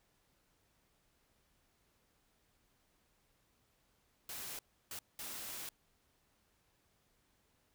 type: noise bursts at uneven times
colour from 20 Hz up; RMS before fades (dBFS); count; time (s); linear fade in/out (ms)
white; -45; 3; 4.29-4.59 / 4.91-4.99 / 5.19-5.69; 2
effects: pink hiss -75 dBFS RMS until 7.74 s